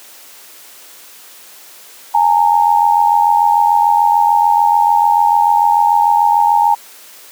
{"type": "tone pair together", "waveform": "sine", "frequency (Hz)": [830.6, 917.4], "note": ["G#5", "A#5"], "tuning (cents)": [0, -28], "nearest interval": "major second", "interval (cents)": 172, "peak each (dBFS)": -11, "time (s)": [2.14, 6.75], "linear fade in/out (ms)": 10, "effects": ["white hiss -39 dBFS RMS until 7.31 s", "high-pass 300 Hz 12 dB/octave"]}